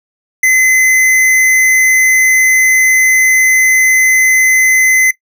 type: tone with hard clipping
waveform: sine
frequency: 2042 Hz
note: C7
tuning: 43 cents flat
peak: -7 dBFS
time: 0.43-5.11 s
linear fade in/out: 5 ms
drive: 15 dB
effects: noise-tail reverb RT60 0.1 s tail -19 dB re dry